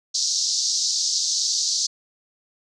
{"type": "band-pass noise", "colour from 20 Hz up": "white", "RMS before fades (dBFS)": -23, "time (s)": [0.14, 1.87], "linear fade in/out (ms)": 10, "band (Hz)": [4200, 6500], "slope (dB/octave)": 48, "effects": []}